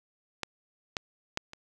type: clicks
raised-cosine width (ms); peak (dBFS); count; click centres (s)
0.2; -14 / -13 / -12 / -26; 4; 0.433 / 0.968 / 1.374 / 1.534
effects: none